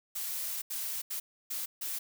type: noise bursts at uneven times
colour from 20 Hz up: blue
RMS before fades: -36 dBFS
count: 5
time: 0.15-0.62 / 0.7-1.02 / 1.1-1.2 / 1.5-1.66 / 1.81-1.99 s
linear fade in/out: 10 ms
effects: none